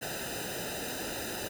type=noise with comb filter; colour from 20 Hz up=pink; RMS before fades=-37 dBFS; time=0.01-1.49 s; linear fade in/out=20 ms; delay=0.9 ms; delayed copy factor=-0.95; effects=none